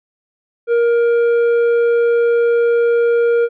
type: tone with tanh clipping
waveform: sine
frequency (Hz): 470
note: A#4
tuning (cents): +14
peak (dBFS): -12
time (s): 0.67-3.49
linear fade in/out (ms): 50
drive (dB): 7
effects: none